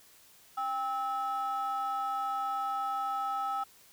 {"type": "ring-modulated tone", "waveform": "triangle", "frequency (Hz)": 1046.5, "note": "C6", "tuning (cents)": 0, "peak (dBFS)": -24, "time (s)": [0.57, 3.64], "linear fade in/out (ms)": 10, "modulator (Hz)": 253, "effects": ["tanh soft clip ceiling -25 dBFS", "white hiss -59 dBFS RMS until 3.92 s"]}